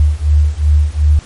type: beating tone pair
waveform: sine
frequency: 73.42 / 76.12 Hz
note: D2 / D#2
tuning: 0 / -37 cents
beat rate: 2.7 Hz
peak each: -11 dBFS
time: 0-1.19 s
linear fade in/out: 0 ms
effects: pink hiss -38 dBFS RMS until 1.25 s + MP3 48 kbps